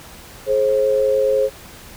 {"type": "tone pair together", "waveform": "sine", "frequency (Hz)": [424.2, 534], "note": ["G#4", "C5"], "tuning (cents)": [37, 35], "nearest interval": "major third", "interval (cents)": 398, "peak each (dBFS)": [-19, -15], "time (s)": [0.46, 1.5], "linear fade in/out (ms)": 50, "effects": ["pink hiss -40 dBFS RMS until 1.96 s"]}